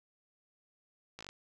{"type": "slowing click train", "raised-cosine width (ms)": 0.2, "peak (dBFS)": -28, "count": 6, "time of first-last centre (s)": [1.19, 1.29], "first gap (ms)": 17, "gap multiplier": 1.08, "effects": ["11-bit"]}